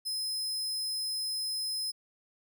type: tone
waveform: sawtooth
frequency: 5100 Hz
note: D#8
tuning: 42 cents sharp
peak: -29 dBFS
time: 0.05-1.92 s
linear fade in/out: 20 ms
effects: none